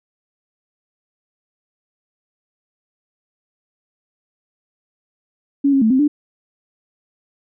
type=tone with pitch steps; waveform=sine; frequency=280.3 / 272.2 / 220.2 / 261.3 / 294.1 Hz; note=C#4 / C#4 / A3 / C4 / D4; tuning=+19 / -31 / +2 / -2 / +3 cents; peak=-11 dBFS; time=5.64-6.08 s; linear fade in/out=10 ms; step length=88 ms; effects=none